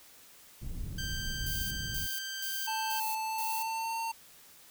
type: low-pass noise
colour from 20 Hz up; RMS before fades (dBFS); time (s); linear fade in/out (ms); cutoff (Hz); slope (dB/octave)
pink; -38; 0.61-2.07; 20; 150; 12
type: tone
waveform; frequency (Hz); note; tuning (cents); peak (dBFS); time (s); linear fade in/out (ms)
15% pulse; 1568; G6; 0; -30; 0.98-3; 5
type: noise bursts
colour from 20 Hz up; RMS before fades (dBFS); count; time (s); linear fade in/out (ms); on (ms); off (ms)
violet; -38; 5; 1.46-3.63; 5; 250; 230
type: tone with pitch glide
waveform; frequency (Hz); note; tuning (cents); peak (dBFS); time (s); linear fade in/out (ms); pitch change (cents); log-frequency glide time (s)
square; 880 to 908.9; A5 to A#5; 0 to -44; -33; 2.67-4.12; 10; +56; 3.24-3.99
effects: white hiss -56 dBFS RMS until 4.7 s